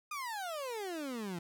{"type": "exponential sweep", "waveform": "30% pulse", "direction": "down", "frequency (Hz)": [1244.5, 165.2], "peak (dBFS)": -35, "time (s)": [0.11, 1.39], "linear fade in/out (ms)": 5, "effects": []}